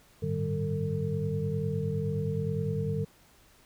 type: tone cluster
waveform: sine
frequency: 100.3 / 110 / 150.9 / 193.1 / 450.5 Hz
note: G2 / A2 / D3 / G3 / A4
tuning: +40 / 0 / +47 / -26 / +41 cents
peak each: -35 / -38 / -31 / -36 / -34 dBFS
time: 0.22-3.05 s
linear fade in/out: 10 ms
effects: pink hiss -60 dBFS RMS until 3.65 s